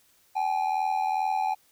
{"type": "ring-modulated tone", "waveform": "triangle", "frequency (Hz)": 809, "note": "G#5", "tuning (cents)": -46, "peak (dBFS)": -19, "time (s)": [0.35, 1.55], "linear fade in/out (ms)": 20, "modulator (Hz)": 41.2, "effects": ["white hiss -63 dBFS RMS until 1.71 s"]}